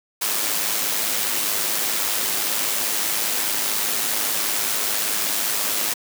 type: noise with amplitude modulation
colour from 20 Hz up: white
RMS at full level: -21 dBFS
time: 0.21-5.94 s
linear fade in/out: 10 ms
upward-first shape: sine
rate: 105 Hz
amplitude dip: 40%
effects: high-pass 200 Hz 12 dB/octave